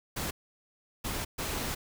pink noise bursts at uneven times, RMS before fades -34 dBFS, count 3, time 0.16-0.31 / 1.04-1.25 / 1.38-1.75 s, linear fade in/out 10 ms, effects none

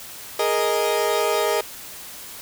30% pulse chord, Ab suspended second, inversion none, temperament equal, 415.3 / 466.2 / 622.3 Hz, Ab4 / Bb4 / Eb5, 0 / 0 / 0 cents, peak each -21 dBFS, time 0.39-1.61 s, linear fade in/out 5 ms, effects white hiss -38 dBFS RMS until 2.41 s

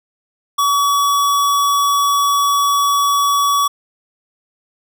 square tone, 1135 Hz, C#6, 41 cents sharp, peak -13 dBFS, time 0.58-3.68 s, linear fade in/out 10 ms, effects none

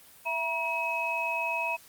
sine tone cluster, 667 / 955 / 2557 Hz, E5 / A#5 / D#7, +20 / +42 / +47 cents, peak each -35 / -32 / -30 dBFS, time 0.25-1.77 s, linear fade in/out 20 ms, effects white hiss -54 dBFS RMS until 1.88 s + Opus 32 kbps

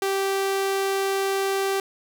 sawtooth tone, 390 Hz, G4, 9 cents flat, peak -18 dBFS, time 0.02-1.8 s, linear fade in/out 2 ms, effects none

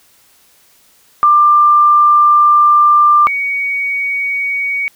sine tone pair in turn, 1189 / 2245 Hz, D6 / C#7, +21 / +21 cents, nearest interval major seventh, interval 1100 cents, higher second, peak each -5 / -14 dBFS, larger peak first, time 1.23-3.27 / 3.27-4.88 s, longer first, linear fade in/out 0 ms, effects white hiss -50 dBFS RMS until 4.95 s

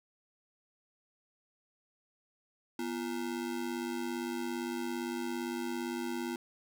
square ring-modulated tone, 293.7 Hz, D4, in tune, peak -32 dBFS, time 2.79-6.36 s, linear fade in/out 2 ms, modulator 48.8 Hz, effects none

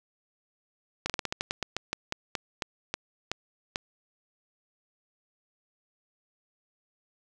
slowing click train, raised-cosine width 0.2 ms, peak -12 dBFS, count 17, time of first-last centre 1.06-3.759 s, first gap 37 ms, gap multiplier 1.18, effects none

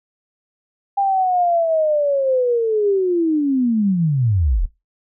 sine linear sweep, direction down, 802 to 33.85 Hz, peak -14 dBFS, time 0.97-4.66 s, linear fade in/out 10 ms, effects noise-tail reverb RT60 0.2 s tail -17 dB re dry

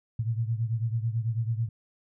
sine beating tone pair, 112 / 121.1 Hz, A2 / B2, +31 / -34 cents, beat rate 9.1 Hz, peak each -27 / -31 dBFS, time 0.19-1.69 s, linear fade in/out 5 ms, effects none

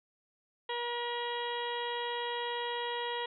harmonic tone with a mistuned harmonic, 478.4 Hz, A#4, 45 cents sharp, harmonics 1 / 2 / 3 / 4 / 5 / 6 / 7 / 8, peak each -38 / -37 / -49 / -41 / -52 / -45 / -42 / -49 dBFS, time 0.69-3.26 s, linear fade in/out 5 ms, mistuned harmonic 7, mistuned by -25 cents, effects none

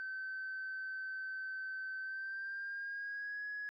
sine tone with pitch glide, 1538 to 1677.2 Hz, G6 to G#6, -33 to +17 cents, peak -38 dBFS, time 0-3.69 s, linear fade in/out 0 ms, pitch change +150 cents, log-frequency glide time 2-3.46 s, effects tanh soft clip ceiling -36 dBFS

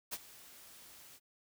white noise with ADSR envelope, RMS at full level -38 dBFS, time 0.11-1.2 s, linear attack 22 ms, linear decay 42 ms, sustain -18 dB, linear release 47 ms, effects none

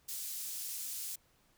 pink high-pass noise, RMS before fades -41 dBFS, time 0.08-1.16 s, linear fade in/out 10 ms, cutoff 6900 Hz, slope 12 dB/octave, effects pink hiss -70 dBFS RMS until 1.57 s

